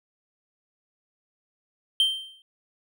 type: tone with exponential decay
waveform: triangle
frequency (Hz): 3136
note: G7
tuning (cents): 0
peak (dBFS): -14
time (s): 2-2.42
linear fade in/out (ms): 1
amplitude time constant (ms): 90
effects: none

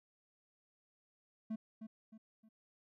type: tone with echo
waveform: triangle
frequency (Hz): 220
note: A3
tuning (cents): 0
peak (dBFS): -35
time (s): 1.5-1.56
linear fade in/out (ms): 10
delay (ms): 310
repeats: 3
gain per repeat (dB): -8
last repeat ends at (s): 2.49
effects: none

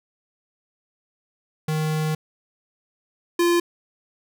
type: tone pair in turn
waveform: square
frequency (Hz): 155.56 / 345.4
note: D#3 / F4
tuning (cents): 0 / -19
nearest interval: octave + major second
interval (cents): 1381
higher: second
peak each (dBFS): -22 / -17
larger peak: second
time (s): 1.68-2.15 / 3.39-3.6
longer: first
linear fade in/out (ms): 5
effects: none

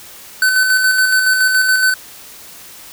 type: tone with tremolo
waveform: square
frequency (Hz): 1517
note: F#6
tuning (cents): +43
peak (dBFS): -10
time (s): 0.42-1.94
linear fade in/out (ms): 2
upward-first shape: square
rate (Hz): 7.1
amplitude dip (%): 35
effects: white hiss -37 dBFS RMS until 2.92 s

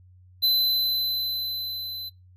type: tone with level ramp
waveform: square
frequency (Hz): 4034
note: B7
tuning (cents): +36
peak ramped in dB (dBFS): -18 to -33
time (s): 0.42-2.1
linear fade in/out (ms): 20
effects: noise-tail reverb RT60 0.2 s tail -26 dB re dry + added 91 Hz sine -50 dBFS peak until 2.36 s

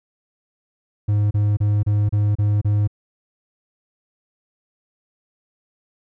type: tone bursts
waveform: triangle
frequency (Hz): 103.83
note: G#2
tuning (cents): 0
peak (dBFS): -13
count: 7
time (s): 1.08-2.876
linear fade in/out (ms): 10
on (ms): 230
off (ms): 31
effects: none

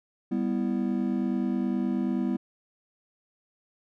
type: chord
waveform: triangle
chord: E minor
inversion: first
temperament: just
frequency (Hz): 197.78 / 247.2 / 329.6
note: G3 / B3 / E4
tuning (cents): +16 / +2 / 0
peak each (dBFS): -27 / -26 / -30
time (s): 0.31-2.37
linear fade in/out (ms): 10
effects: none

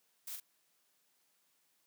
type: noise with echo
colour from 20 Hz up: blue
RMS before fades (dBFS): -44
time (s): 0.27-0.36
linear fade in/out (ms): 5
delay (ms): 41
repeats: 1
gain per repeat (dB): -4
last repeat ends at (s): 0.401
effects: white hiss -75 dBFS RMS until 1.86 s + high-pass 150 Hz 12 dB/octave

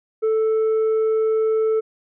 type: tone with tanh clipping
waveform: sine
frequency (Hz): 440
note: A4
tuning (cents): 0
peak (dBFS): -17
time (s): 0.22-1.81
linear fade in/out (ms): 20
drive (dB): 3
effects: none

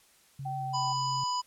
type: tone with pitch glide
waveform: sine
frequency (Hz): 137 to 133.02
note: C#3 to C3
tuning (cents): -20 to +29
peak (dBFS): -36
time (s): 0.39-1.24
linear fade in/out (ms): 5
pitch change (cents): -51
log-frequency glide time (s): 0.56-0.77
type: tone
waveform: sine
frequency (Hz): 770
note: G5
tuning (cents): -31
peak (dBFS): -33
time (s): 0.45-0.93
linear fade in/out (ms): 10
type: harmonic tone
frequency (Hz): 993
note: B5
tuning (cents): +9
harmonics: 1 / 3 / 5 / 7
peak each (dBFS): -29 / -43 / -36 / -42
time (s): 0.73-1.42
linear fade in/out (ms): 20
effects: white hiss -62 dBFS RMS until 1.46 s + low-pass 12000 Hz 12 dB/octave

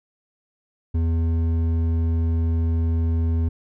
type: tone with hard clipping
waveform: sine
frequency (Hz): 82.41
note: E2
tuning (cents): 0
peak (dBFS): -20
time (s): 0.94-3.49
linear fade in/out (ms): 10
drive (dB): 8
effects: none

